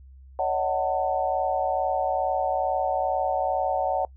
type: chord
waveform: sine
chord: D# half-diminished seventh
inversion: third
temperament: just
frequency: 560 / 622.3 / 746.7 / 896 Hz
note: C#5 / D#5 / F#5 / A5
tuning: +18 / 0 / +16 / +31 cents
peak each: -28 / -30 / -25 / -30 dBFS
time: 0.39-4.05 s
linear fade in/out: 2 ms
effects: noise-tail reverb RT60 0.1 s tail -24 dB re dry + added 66 Hz sine -45 dBFS peak until 4.16 s